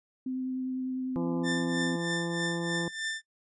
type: tone with vibrato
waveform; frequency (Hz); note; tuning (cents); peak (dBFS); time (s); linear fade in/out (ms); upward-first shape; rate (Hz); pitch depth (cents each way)
sine; 257.9; C4; -25; -30; 0.26-1.96; 5; sine; 10; 10
type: harmonic tone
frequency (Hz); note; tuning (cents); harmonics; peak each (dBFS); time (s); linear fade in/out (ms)
170; F3; -46; 1 / 2 / 3 / 4 / 5 / 6 / 7; -33 / -34 / -39 / -51 / -44 / -47 / -53; 1.16-2.88; 0
type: tone with tremolo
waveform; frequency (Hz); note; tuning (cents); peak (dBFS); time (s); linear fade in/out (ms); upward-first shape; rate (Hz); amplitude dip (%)
sawtooth; 1783; A6; +22; -26; 1.43-3.22; 50; triangle; 3.2; 80
effects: noise-tail reverb RT60 0.1 s tail -23 dB re dry + resampled to 22050 Hz